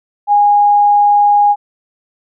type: tone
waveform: sine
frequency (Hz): 822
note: G#5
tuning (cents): -18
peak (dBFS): -6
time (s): 0.27-1.56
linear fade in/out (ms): 50
effects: none